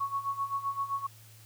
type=tone with tremolo; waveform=sine; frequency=1108.7 Hz; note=C#6; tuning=in tune; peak=-27 dBFS; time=0-1.07 s; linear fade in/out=10 ms; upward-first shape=sine; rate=7.7 Hz; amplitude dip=80%; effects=added 110 Hz sine -53 dBFS peak until 1.45 s + white hiss -57 dBFS RMS until 1.45 s